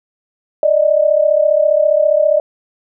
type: tone pair together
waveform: sine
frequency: 587.4 / 622.3 Hz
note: D5 / D#5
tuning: 0 / 0 cents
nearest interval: minor second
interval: 100 cents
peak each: -12 dBFS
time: 0.63-2.4 s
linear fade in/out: 2 ms
effects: none